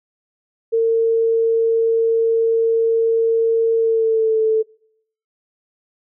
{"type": "tone with pitch glide", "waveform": "sine", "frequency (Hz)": [454.6, 439.9], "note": ["A#4", "A4"], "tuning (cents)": [-43, 0], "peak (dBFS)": -13, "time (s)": [0.72, 4.63], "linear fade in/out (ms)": 20, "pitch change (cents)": -57, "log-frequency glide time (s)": [3.76, 4.41], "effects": ["noise-tail reverb RT60 0.7 s tail -25 dB re dry"]}